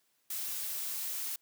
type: noise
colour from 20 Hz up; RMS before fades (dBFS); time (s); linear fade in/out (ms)
blue; -37; 0.3-1.36; 5
effects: white hiss -74 dBFS RMS until 1.41 s + high-pass 100 Hz 12 dB/octave